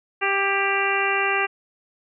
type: harmonic tone with a mistuned harmonic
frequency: 393.6 Hz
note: G4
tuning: 7 cents sharp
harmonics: 1 / 2 / 3 / 4 / 5 / 6 / 7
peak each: -27 / -27 / -27 / -27 / -27 / -27 / -27 dBFS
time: 0.21-1.47 s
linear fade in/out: 20 ms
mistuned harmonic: 4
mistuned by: +19 cents
effects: none